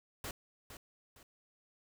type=noise with echo; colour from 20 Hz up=pink; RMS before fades=-42 dBFS; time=0.24-0.31 s; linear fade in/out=2 ms; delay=460 ms; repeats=2; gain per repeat=-9 dB; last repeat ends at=1.23 s; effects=none